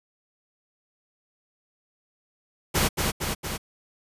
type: noise with echo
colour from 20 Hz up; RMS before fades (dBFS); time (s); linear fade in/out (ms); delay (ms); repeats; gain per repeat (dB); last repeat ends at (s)
pink; -22; 2.74-2.89; 20; 230; 3; -3; 3.58
effects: resampled to 32000 Hz